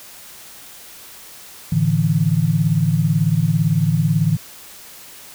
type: chord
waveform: sine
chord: A suspended fourth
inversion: none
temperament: equal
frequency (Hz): 110 / 146.83 / 164.81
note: A2 / D3 / E3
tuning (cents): 0 / 0 / 0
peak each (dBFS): -21 / -18 / -17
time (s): 1.72-4.37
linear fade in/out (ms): 5
effects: white hiss -40 dBFS RMS until 5.34 s